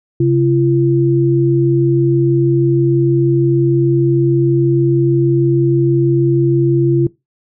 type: tone pair together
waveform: sine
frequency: 134.7 / 340.8 Hz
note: C#3 / F4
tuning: -49 / -42 cents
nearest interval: octave + major third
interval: 1607 cents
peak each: -12 dBFS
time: 0.2-7.07 s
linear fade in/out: 5 ms
effects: noise-tail reverb RT60 0.2 s tail -20 dB re dry